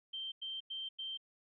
sine tone bursts, 3136 Hz, G7, in tune, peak -39 dBFS, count 4, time 0.13-1.175 s, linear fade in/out 10 ms, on 190 ms, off 95 ms, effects none

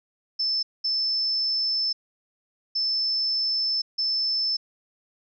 sine tone bursts at uneven times, 5274 Hz, E8, in tune, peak -22 dBFS, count 4, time 0.39-0.63 / 0.84-1.93 / 2.75-3.82 / 3.98-4.57 s, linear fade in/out 10 ms, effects none

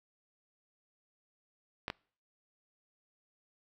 clicks, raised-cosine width 0.3 ms, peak -19 dBFS, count 2, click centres 1.881 / 1.901 s, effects noise-tail reverb RT60 0.5 s tail -26 dB re dry

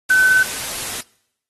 sine tone in noise, 1518 Hz, F#6, 44 cents sharp, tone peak -10 dBFS, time 0.1-0.43 s, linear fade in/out 5 ms, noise white, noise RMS -26 dBFS, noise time 0.09-1.01 s, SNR +13 dB, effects noise-tail reverb RT60 0.8 s tail -24 dB re dry + AAC 32 kbps

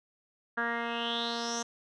10% pulse tone with low-pass filter sweep, 234 Hz, A#3, 7 cents sharp, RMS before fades -33 dBFS, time 0.57-1.63 s, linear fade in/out 10 ms, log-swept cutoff 1600 to 6500 Hz, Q 6.9, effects none

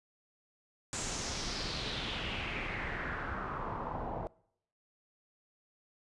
pink noise with low-pass filter sweep, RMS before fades -38 dBFS, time 0.93-4.27 s, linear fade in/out 0 ms, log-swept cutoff 7700 to 730 Hz, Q 3.4, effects noise-tail reverb RT60 0.7 s tail -23 dB re dry + resampled to 24000 Hz

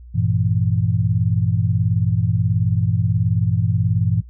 sine chord, E diminished, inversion first, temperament equal, 98 / 116.54 / 164.81 Hz, G2 / Bb2 / E3, 0 / 0 / 0 cents, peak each -19 / -19 / -22 dBFS, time 0.14-4.22 s, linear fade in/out 20 ms, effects noise-tail reverb RT60 0.1 s tail -24 dB re dry + added 60 Hz sine -37 dBFS peak until 4.29 s

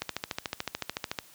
click train, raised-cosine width 0.2 ms, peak -13 dBFS, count 17, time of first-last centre 0.02-1.188 s, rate 13.7 Hz, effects white hiss -55 dBFS RMS until 1.34 s + high-pass 60 Hz 12 dB/octave

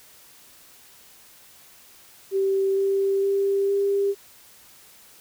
sine tone with pitch steps, 388.4 / 391.8 / 395.2 / 398.6 Hz, G4 / G4 / G4 / G4, -16 / -1 / +14 / +29 cents, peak -19 dBFS, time 2.31-4.15 s, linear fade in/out 50 ms, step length 460 ms, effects white hiss -51 dBFS RMS until 5.2 s

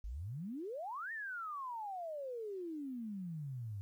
sine exponential two-way sweep, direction up then down, 47.44 to 1864.7 to 96.3 Hz, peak -40 dBFS, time 0.04-3.81 s, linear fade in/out 0 ms, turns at 1.12 s, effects 12-bit

